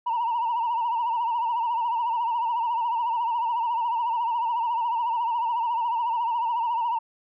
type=tone with vibrato; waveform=sine; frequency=936 Hz; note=A#5; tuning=7 cents sharp; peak=-21 dBFS; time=0.06-6.99 s; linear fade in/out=10 ms; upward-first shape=triangle; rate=14 Hz; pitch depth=98 cents each way; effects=tanh soft clip ceiling -20 dBFS